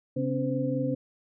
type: tone cluster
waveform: sine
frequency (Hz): 136.1 / 256.5 / 281.1 / 513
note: C#3 / C4 / C#4 / C5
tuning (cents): -31 / -34 / +24 / -34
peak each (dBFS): -31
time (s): 0.16-0.95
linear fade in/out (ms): 10
effects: none